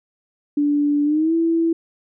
sine tone with pitch glide, 291.2 to 330.7 Hz, D4 to E4, -15 to +6 cents, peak -15 dBFS, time 0.57-1.73 s, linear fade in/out 5 ms, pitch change +221 cents, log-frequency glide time 1.04-1.34 s, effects none

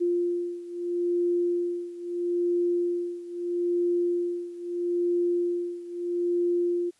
sine beating tone pair, 349.2 / 349.97 Hz, F4 / F4, 0 / +4 cents, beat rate 0.77 Hz, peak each -26 / -29 dBFS, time 0-6.91 s, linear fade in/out 20 ms, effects white hiss -65 dBFS RMS until 6.99 s + resampled to 24000 Hz

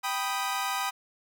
sawtooth chord, G augmented, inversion none, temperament equal, 784 / 987.8 / 1244.5 Hz, G5 / B5 / D#6, 0 / 0 / 0 cents, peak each -29 dBFS, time 0.03-0.91 s, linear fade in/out 20 ms, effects none

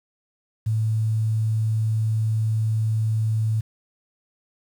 sine tone with quantisation, 110 Hz, A2, in tune, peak -19 dBFS, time 0.66-3.61 s, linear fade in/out 10 ms, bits 8, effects none

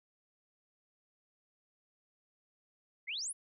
sine exponential sweep, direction up, 1963 to 11175 Hz, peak -36 dBFS, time 3.07-3.33 s, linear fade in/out 20 ms, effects none

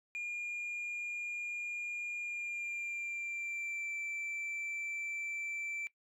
sine tone with pitch glide, 2418 to 2336 Hz, D7 to D7, +50 to -10 cents, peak -34 dBFS, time 0.15-5.87 s, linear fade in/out 0 ms, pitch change -60 cents, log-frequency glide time 2.18-3.96 s, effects noise-tail reverb RT60 0.1 s tail -22 dB re dry + tanh soft clip ceiling -36 dBFS

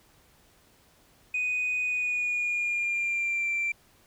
sine tone with pitch glide, 2489 to 2353 Hz, D#7 to D7, 0 to +3 cents, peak -24 dBFS, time 1.34-3.72 s, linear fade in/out 5 ms, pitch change -97 cents, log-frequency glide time 1.82-3.49 s, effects tanh soft clip ceiling -23 dBFS + pink hiss -61 dBFS RMS until 4.06 s

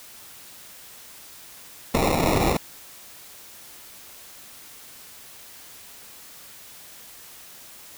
white noise with sample-and-hold, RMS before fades -21 dBFS, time 1.94-2.57 s, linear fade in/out 5 ms, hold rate 1575 Hz, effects white hiss -45 dBFS RMS until 7.97 s

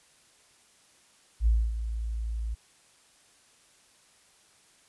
sine tone with ADSR envelope, 55.9 Hz, A1, 28 cents sharp, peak -18 dBFS, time 1.4-2.55 s, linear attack 67 ms, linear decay 250 ms, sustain -11 dB, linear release 14 ms, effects white hiss -61 dBFS RMS until 4.88 s + resampled to 24000 Hz

